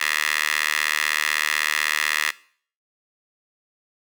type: tone with high-pass filter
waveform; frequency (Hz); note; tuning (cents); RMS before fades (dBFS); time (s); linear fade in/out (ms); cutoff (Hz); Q
10% pulse; 76; D#2; -40; -23; 0-2.31; 10; 1900; 2.3
effects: noise-tail reverb RT60 0.5 s tail -19 dB re dry